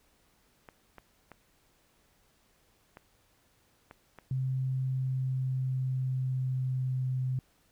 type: clicks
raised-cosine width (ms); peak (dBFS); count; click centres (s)
0.5; -32; 6; 0.688 / 0.983 / 1.317 / 2.971 / 3.911 / 4.187
type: tone with pitch glide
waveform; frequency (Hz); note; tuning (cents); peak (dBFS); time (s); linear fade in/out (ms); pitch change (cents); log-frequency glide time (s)
sine; 130.9 to 128.95; C3 to C3; +1 to -25; -28; 4.31-7.39; 2; -26; 4.81-7.21
effects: pink hiss -68 dBFS RMS until 7.71 s